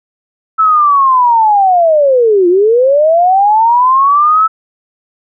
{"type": "linear two-way sweep", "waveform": "sine", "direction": "down then up", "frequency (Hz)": [1318, 342, 1318], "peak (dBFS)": -5, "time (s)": [0.58, 4.48], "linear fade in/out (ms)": 20, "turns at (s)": 2.48, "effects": []}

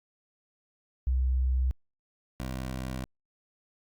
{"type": "tone pair in turn", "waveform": ["sine", "15% pulse"], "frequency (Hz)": [64, 64.34], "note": ["C2", "C2"], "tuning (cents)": [-38, -28], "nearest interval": "unison", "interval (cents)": 10, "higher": "second", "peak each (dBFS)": [-23, -27], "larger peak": "first", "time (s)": [[1.07, 1.71], [2.4, 3.04]], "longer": "neither", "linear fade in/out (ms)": 0, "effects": ["Opus 48 kbps"]}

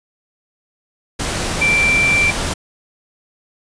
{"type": "tone in noise", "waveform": "sine", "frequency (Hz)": 2349, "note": "D7", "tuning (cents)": 0, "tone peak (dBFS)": -12, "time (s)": [1.61, 2.31], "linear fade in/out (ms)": 10, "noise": "pink", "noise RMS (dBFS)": -21, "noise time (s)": [1.19, 2.54], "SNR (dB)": 6, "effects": ["resampled to 22050 Hz"]}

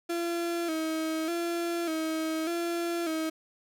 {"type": "tone with vibrato", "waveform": "35% pulse", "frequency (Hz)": 329.6, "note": "E4", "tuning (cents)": 0, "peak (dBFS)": -27, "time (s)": [0.09, 3.3], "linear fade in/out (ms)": 10, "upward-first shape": "square", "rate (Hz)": 0.84, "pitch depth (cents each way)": 60, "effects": []}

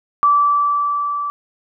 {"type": "tone with level ramp", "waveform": "sine", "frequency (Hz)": 1160, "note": "D6", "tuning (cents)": -22, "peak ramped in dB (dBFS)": [-9, -20], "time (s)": [0.23, 1.3], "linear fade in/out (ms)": 0, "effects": []}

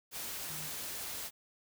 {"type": "tone in noise", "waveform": "sine", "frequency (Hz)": 154.2, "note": "D#3", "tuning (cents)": -15, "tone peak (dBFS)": -48, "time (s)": [0.47, 0.7], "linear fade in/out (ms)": 50, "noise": "white", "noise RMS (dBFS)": -41, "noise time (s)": [0.11, 1.31], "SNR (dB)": -10, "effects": []}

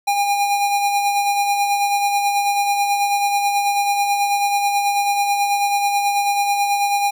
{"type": "tone with tremolo", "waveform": "square", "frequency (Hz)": 809, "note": "G#5", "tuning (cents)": -46, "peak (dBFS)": -15, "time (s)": [0.07, 7.11], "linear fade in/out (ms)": 10, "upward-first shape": "sine", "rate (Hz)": 9.2, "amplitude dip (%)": 40, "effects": []}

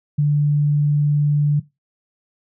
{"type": "tone", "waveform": "sine", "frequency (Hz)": 146.83, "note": "D3", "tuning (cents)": 0, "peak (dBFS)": -13, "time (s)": [0.18, 1.6], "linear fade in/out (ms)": 10, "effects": ["noise-tail reverb RT60 0.2 s tail -17 dB re dry"]}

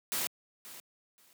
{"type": "noise with echo", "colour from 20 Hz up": "white", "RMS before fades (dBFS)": -33, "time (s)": [0.12, 0.27], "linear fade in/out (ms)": 0, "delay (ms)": 530, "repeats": 2, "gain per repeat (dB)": -15, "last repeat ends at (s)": 1.33, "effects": ["high-pass 150 Hz 12 dB/octave"]}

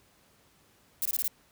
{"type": "noise bursts", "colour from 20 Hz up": "violet", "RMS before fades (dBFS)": -29, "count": 5, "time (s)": [1.02, 1.278], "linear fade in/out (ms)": 0, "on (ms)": 34, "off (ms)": 22, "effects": ["pink hiss -63 dBFS RMS until 1.51 s", "high-pass 60 Hz 12 dB/octave"]}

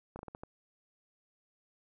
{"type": "slowing click train", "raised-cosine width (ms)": 1, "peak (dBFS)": -29, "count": 6, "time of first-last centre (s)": [0.16, 0.435], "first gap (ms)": 31, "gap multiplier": 1.29, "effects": []}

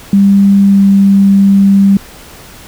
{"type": "tone with pitch glide", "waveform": "sine", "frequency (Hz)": [198.4, 197.14], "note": ["G3", "G3"], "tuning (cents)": [21, 10], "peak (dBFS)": -3, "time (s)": [0.13, 1.97], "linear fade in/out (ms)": 2, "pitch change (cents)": -11, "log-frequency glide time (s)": [0.67, 0.8], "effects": ["pink hiss -34 dBFS RMS until 2.67 s"]}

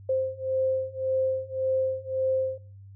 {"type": "beating tone pair", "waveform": "sine", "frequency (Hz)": [523.3, 525.1], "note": ["C5", "C5"], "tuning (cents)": [0, 6], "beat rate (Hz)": 1.8, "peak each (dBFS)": [-28, -27], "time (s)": [0.09, 2.58], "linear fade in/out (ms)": 5, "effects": ["noise-tail reverb RT60 0.5 s tail -26 dB re dry", "added 98 Hz sine -44 dBFS peak until 2.95 s"]}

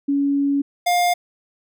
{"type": "tone pair in turn", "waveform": ["sine", "square"], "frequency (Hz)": [281.2, 706.7], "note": ["C#4", "F5"], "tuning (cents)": [25, 20], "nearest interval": "octave + major third", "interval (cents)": 1595, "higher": "second", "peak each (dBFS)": -16, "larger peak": "neither", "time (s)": [[0.08, 0.62], [0.86, 1.14]], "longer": "first", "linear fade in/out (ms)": 10, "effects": []}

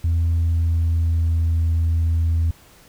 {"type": "tone with pitch glide", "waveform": "sine", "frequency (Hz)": [83.3, 82.34], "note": ["E2", "E2"], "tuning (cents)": [19, -1], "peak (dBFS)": -14, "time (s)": [0.04, 2.51], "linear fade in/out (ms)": 5, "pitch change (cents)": -20, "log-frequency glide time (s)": [0.36, 1.37], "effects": ["tanh soft clip ceiling -14 dBFS", "pink hiss -50 dBFS RMS until 2.88 s"]}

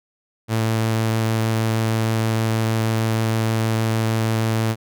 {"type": "tone", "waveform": "sawtooth", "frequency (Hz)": 111.7, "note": "A2", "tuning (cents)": 27, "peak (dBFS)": -14, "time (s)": [0.48, 4.76], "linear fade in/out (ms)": 50, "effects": []}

